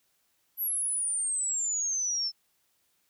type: exponential sweep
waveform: sine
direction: down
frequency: 11840 to 5274 Hz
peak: -27 dBFS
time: 0.57-2.32 s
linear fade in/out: 50 ms
effects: white hiss -72 dBFS RMS until 3.09 s